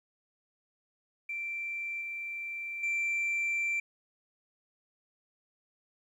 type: tone with level steps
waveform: sine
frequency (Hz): 2349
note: D7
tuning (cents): 0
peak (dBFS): -33 / -35 / -26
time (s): 1.29-3.8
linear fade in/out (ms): 5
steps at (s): 2.01 / 2.83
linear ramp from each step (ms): 5
effects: tanh soft clip ceiling -27 dBFS + 11-bit